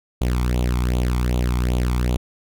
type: tone with flanger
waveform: sawtooth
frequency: 61.3 Hz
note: B1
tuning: 12 cents flat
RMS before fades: -20 dBFS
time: 0.21-2.17 s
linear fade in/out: 5 ms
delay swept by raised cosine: 0.28 to 0.91 ms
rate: 2.6 Hz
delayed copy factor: +0.75
effects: none